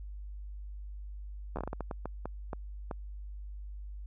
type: slowing click train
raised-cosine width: 1 ms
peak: -22 dBFS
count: 13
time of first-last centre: 1.56-2.912 s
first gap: 11 ms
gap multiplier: 1.38
effects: added 50 Hz sine -40 dBFS peak until 4.06 s